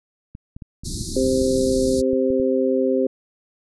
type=clicks; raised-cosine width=5 ms; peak=-23 dBFS; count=9; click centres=0.351 / 0.565 / 0.622 / 0.836 / 1.012 / 1.331 / 2.132 / 2.304 / 2.399 s
type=band-stop noise; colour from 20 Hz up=pink; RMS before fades=-28 dBFS; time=0.84-2.02 s; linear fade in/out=20 ms; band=370 to 3900 Hz; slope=96 dB/octave
type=harmonic tone; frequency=130.81 Hz; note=C3; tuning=in tune; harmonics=2 / 3 / 4; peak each=-21 / -21 / -21 dBFS; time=1.16-3.07 s; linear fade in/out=5 ms
effects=resampled to 24000 Hz